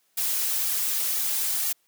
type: noise with flanger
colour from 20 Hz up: blue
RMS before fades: -26 dBFS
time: 0.17-1.73 s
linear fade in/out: 10 ms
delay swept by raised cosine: 1.9 to 5.3 ms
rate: 2 Hz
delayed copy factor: -1
effects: white hiss -68 dBFS RMS until 1.87 s + high-pass 150 Hz 12 dB/octave